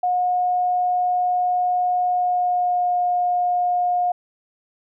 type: tone with pitch glide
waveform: sine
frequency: 722 to 714.9 Hz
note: F#5 to F5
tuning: -43 to +40 cents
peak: -17 dBFS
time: 0.03-4.12 s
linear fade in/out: 5 ms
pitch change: -17 cents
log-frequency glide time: 2.06-2.98 s
effects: none